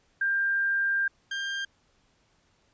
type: tone pair in turn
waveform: sine / 30% pulse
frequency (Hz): 1593 / 1593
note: G6 / G6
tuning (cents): +27 / +27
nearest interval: unison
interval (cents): 0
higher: neither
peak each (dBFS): -23 / -27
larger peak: first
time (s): 0.21-1.08 / 1.31-1.65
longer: first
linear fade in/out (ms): 5
effects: pink hiss -67 dBFS RMS until 2.73 s + resampled to 16000 Hz